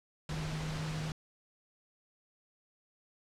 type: tone in noise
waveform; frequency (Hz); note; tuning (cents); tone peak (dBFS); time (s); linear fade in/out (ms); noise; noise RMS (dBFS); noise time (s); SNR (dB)
sine; 155.56; D#3; 0; -36; 0.29-1.12; 2; pink; -41; 0.29-1.12; +2
effects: low-pass 6000 Hz 12 dB/octave